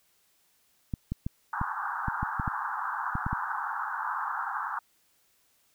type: clicks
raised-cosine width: 5 ms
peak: -18 dBFS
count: 11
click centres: 0.938 / 1.12 / 1.265 / 1.614 / 2.083 / 2.23 / 2.398 / 2.478 / 3.154 / 3.265 / 3.33 s
type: band-pass noise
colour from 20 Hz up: pink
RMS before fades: -33 dBFS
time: 1.53-4.79 s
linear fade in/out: 2 ms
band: 810 to 1600 Hz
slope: 96 dB/octave
effects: white hiss -68 dBFS RMS until 5.74 s